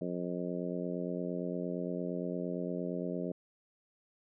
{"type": "harmonic tone", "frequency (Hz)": 88.7, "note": "F2", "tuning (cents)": 27, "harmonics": [2, 3, 4, 5, 6, 7], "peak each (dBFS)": [-38, -40, -41, -42, -43, -43], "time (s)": [0.01, 3.32], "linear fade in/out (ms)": 5, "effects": []}